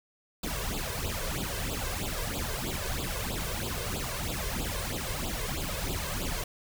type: noise with flanger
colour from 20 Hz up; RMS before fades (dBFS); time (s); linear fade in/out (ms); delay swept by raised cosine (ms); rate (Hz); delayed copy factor
pink; -33; 0.43-6.44; 5; 0.25 to 1.95; 3.1; +0.9
effects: none